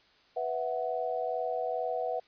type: chord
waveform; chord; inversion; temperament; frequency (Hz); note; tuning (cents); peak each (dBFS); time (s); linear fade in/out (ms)
sine; B suspended fourth; none; just; 493.9 / 658.5 / 740.8; B4 / E5 / F#5; 0 / -2 / +2; -34; 0.36-2.2; 10
effects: white hiss -63 dBFS RMS until 2.27 s + resampled to 11025 Hz